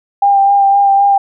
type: tone with vibrato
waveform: sine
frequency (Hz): 796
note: G5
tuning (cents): +26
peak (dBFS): -6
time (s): 0.22-1.18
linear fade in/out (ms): 5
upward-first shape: sine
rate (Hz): 3.9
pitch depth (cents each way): 19
effects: none